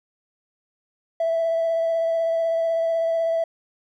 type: tone with vibrato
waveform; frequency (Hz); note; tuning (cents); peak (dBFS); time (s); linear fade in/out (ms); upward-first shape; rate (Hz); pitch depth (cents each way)
triangle; 660; E5; +2; -16; 1.2-3.44; 5; triangle; 16; 17
effects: tanh soft clip ceiling -16 dBFS